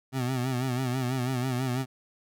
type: tone with vibrato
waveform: 25% pulse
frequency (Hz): 127.5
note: C3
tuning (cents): -44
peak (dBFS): -23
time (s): 0.12-1.86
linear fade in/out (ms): 50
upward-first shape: sine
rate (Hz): 6.1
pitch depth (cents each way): 79
effects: none